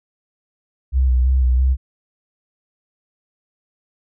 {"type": "tone with vibrato", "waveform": "sine", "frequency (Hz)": 63.8, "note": "C2", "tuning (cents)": -43, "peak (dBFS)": -12, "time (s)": [0.92, 1.77], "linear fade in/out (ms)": 50, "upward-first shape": "square", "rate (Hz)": 3, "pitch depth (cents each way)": 36, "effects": []}